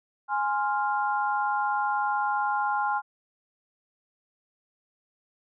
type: chord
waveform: sine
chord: F minor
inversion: first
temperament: equal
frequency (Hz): 830.6 / 1046.5 / 1396.9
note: Ab5 / C6 / F6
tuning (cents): 0 / 0 / 0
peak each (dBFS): -26 / -30 / -30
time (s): 0.28-3.02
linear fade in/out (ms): 50
effects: none